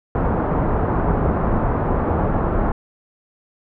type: low-pass noise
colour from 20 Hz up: pink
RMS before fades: -19 dBFS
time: 0.15-2.72 s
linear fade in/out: 2 ms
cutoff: 1200 Hz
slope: 24 dB/octave
effects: none